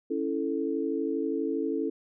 sine chord, A major, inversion first, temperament equal, 277.2 / 329.6 / 440 Hz, C#4 / E4 / A4, 0 / 0 / 0 cents, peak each -31 dBFS, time 0.1-1.9 s, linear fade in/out 10 ms, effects none

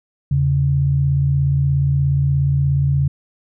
sine tone pair together, 81.72 / 138.59 Hz, E2 / C#3, -14 / 0 cents, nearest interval major sixth, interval 914 cents, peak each -21 / -14 dBFS, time 0.31-3.08 s, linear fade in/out 5 ms, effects none

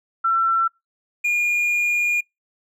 sine / triangle tone pair in turn, 1346 / 2426 Hz, E6 / D#7, +36 / -44 cents, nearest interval minor seventh, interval 1020 cents, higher second, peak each -16 dBFS, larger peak neither, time 0.24-0.68 / 1.24-2.21 s, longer second, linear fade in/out 10 ms, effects noise-tail reverb RT60 0.2 s tail -26 dB re dry

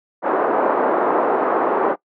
pink band-pass noise, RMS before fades -18 dBFS, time 0.22-1.96 s, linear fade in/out 50 ms, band 340 to 1200 Hz, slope 24 dB/octave, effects noise-tail reverb RT60 0.1 s tail -21 dB re dry

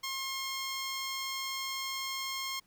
10% pulse tone, 1072 Hz, C6, 42 cents sharp, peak -26 dBFS, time 0.03-2.6 s, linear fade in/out 10 ms, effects pink hiss -69 dBFS RMS until 2.66 s

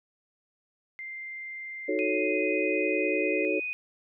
sine tone with pitch glide, 2093 to 2063 Hz, C7 to C7, 0 to -25 cents, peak -36 dBFS, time 0.99-3.45 s, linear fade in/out 0 ms, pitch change -25 cents, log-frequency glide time 2.23-2.39 s
sine chord, D# half-diminished seventh, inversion none, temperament equal, 311.1 / 370 / 440 / 554.4 Hz, D#4 / F#4 / A4 / C#5, 0 / 0 / 0 / 0 cents, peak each -31 dBFS, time 1.88-3.6 s, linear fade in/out 10 ms
sine tone, 2489 Hz, D#7, in tune, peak -30 dBFS, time 1.99-3.73 s, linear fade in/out 0 ms
effects none

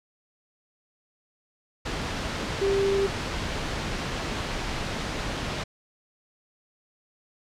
sine tone in noise, 394.2 Hz, G4, 10 cents sharp, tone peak -21 dBFS, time 2.61-3.07 s, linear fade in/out 10 ms, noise pink, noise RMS -30 dBFS, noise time 1.85-5.64 s, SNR +6 dB, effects low-pass 5000 Hz 12 dB/octave

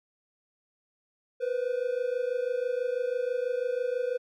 triangle tone pair together, 483.9 / 510 Hz, B4 / C5, -35 / -44 cents, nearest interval minor second, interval 91 cents, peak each -28 dBFS, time 1.4-4.18 s, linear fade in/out 20 ms, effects none

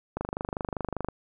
click train, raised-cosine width 1 ms, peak -16 dBFS, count 24, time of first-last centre 0.17-1.086 s, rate 25.1 Hz, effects none

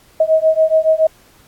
sine beating tone pair, 632 / 639.1 Hz, D#5 / D#5, +27 / +46 cents, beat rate 7.1 Hz, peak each -13 dBFS, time 0.2-1.07 s, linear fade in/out 5 ms, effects pink hiss -50 dBFS RMS until 1.47 s + AAC 64 kbps

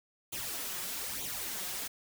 white noise with flanger, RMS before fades -38 dBFS, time 0.32-1.88 s, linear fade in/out 10 ms, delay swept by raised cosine 0.29 to 5.59 ms, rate 1.1 Hz, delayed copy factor +0.7, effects none

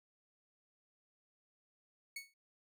sawtooth tone with exponential decay, 2216 Hz, C#7, 1 cent flat, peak -36 dBFS, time 2.16-2.34 s, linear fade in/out 5 ms, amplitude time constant 37 ms, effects none

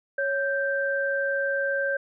sine tone pair together, 554.4 / 1568 Hz, C#5 / G6, 0 / 0 cents, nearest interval octave + tritone, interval 1800 cents, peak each -26 / -26 dBFS, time 0.18-1.97 s, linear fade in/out 5 ms, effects none

